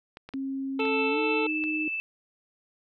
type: clicks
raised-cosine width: 0.3 ms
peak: -26 dBFS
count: 5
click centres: 0.171 / 0.29 / 0.337 / 0.854 / 1.639 s
type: tone with pitch glide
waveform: sine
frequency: 270 to 310.1 Hz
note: C#4 to D#4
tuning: -45 to -6 cents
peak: -29 dBFS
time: 0.34-1.88 s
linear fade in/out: 2 ms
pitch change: +239 cents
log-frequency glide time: 1.09-1.19 s
type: harmonic tone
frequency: 440 Hz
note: A4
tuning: in tune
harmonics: 1 / 2 / 3 / 5 / 6 / 7 / 8 / 9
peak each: -27 / -33 / -37 / -41 / -43 / -44 / -45 / -46 dBFS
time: 0.79-1.47 s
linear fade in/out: 5 ms
type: tone with tremolo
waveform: sine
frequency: 2637 Hz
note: E7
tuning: in tune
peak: -27 dBFS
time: 0.8-2 s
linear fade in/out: 0 ms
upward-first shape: triangle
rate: 16 Hz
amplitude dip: 30%
effects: none